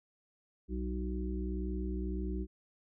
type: harmonic tone with a mistuned harmonic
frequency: 61.74 Hz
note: B1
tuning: in tune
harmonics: 1 / 3 / 5 / 6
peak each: -35 / -40 / -42 / -43 dBFS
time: 0.68-2.47 s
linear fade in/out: 50 ms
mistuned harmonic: 3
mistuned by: +51 cents
effects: none